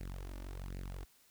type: tone with flanger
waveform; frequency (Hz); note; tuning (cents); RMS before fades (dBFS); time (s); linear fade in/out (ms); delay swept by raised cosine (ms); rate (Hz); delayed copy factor
sawtooth; 46.14; F#1; -4; -44; 0-1.05; 10; 0.43 to 3.43; 1.3; +0.8
effects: white hiss -67 dBFS RMS until 1.3 s